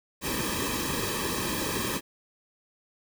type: noise with comb filter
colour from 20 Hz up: pink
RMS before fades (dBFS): -30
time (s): 0.21-2.01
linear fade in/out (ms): 50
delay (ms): 1.4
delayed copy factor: -0.85
effects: none